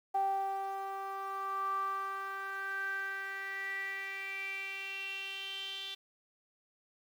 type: tone with band-pass filter sweep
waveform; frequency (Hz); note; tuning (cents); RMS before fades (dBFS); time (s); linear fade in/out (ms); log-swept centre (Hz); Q
sawtooth; 390.2; G4; -8; -38; 0.14-5.95; 10; 780 to 3400; 8.6
effects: 10-bit